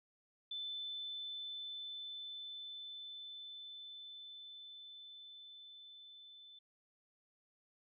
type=tone with level ramp; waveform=sine; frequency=3520 Hz; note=A7; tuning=in tune; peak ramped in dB=-40 to -55 dBFS; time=0.51-6.59 s; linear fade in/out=5 ms; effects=none